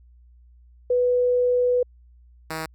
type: tone pair in turn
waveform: sine / 5% pulse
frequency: 493.9 / 159.48 Hz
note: B4 / D#3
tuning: 0 / +43 cents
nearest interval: octave + minor sixth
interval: 1957 cents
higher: first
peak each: -17 dBFS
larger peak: neither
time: 0.9-1.83 / 2.5-2.66 s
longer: first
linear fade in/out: 5 ms
effects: added 60 Hz sine -49 dBFS peak until 2.74 s